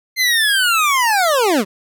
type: linear sweep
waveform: 25% pulse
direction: down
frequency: 2094 to 174.61 Hz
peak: -9 dBFS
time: 0.16-1.65 s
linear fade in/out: 50 ms
effects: none